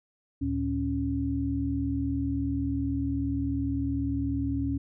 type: tone cluster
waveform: sine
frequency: 73.2 / 113.3 / 276 Hz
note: D2 / A#2 / C#4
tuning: -5 / -49 / -7 cents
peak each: -32 / -33 / -28 dBFS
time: 0.41-4.78 s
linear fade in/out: 10 ms
effects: none